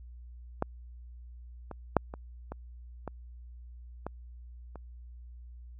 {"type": "clicks", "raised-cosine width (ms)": 1, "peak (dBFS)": [-14, -26, -7, -26, -24, -22, -21, -30], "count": 8, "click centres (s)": [0.624, 1.713, 1.967, 2.139, 2.52, 3.077, 4.066, 4.757], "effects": ["added 60 Hz sine -45 dBFS peak until 5.79 s"]}